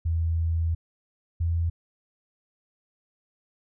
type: tone pair in turn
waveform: sine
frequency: 82.41 / 83.9 Hz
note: E2 / E2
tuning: 0 / +31 cents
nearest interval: unison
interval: 31 cents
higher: second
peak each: -22 dBFS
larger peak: neither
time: 0.05-0.75 / 1.4-1.7 s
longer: first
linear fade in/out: 10 ms
effects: none